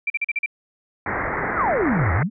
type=tone bursts; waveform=sine; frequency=2349 Hz; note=D7; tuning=in tune; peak=-19 dBFS; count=6; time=0.07-0.461 s; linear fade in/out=5 ms; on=31 ms; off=41 ms
type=low-pass noise; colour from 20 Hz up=white; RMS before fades=-25 dBFS; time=1.06-2.23 s; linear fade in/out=2 ms; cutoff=2100 Hz; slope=96 dB/octave
type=exponential two-way sweep; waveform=sine; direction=down then up; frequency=1651 to 76.5 to 243.6 Hz; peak=-18 dBFS; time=1.54-2.3 s; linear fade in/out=50 ms; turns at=2.13 s
effects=none